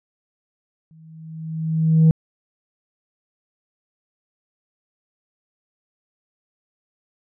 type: tone with exponential growth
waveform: sine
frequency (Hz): 160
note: D#3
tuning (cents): +49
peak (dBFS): -6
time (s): 0.91-2.11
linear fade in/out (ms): 0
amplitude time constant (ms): 260
effects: tanh soft clip ceiling -8 dBFS